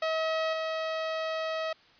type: tone with level steps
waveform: sawtooth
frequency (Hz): 640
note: D#5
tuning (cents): +49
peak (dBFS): -23 / -26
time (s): 0.02-1.73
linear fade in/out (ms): 5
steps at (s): 0.53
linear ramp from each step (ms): 2
effects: white hiss -59 dBFS RMS until 1.99 s + resampled to 11025 Hz